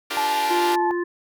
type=chord; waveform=5% pulse; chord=G minor seventh; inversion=second; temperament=equal; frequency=293.7 / 349.2 / 392 / 466.2 Hz; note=D4 / F4 / G4 / Bb4; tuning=0 / 0 / 0 / 0 cents; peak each=-20 dBFS; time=0.1-0.76 s; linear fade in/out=10 ms
type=tone with vibrato; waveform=sine; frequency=866 Hz; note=A5; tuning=28 cents flat; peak=-20 dBFS; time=0.17-0.91 s; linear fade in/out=0 ms; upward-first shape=sine; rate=17 Hz; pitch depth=13 cents each way
type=harmonic tone; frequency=349.2 Hz; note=F4; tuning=in tune; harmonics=1 / 3 / 5; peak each=-22 / -33 / -32 dBFS; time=0.5-1.04 s; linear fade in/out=10 ms
effects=none